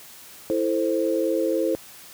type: chord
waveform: sine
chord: A minor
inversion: second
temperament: equal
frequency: 329.6 / 440 / 523.3 Hz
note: E4 / A4 / C5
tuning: 0 / 0 / 0 cents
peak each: -24 / -26 / -24 dBFS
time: 0.5-1.75 s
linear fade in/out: 0 ms
effects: white hiss -45 dBFS RMS until 2.13 s + high-pass 60 Hz 12 dB/octave